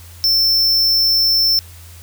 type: tone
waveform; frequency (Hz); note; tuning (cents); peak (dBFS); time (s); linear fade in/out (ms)
square; 5350; E8; +25; -12; 0.24-1.59; 0
effects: added 85 Hz sine -37 dBFS peak until 2.02 s + white hiss -43 dBFS RMS until 2.02 s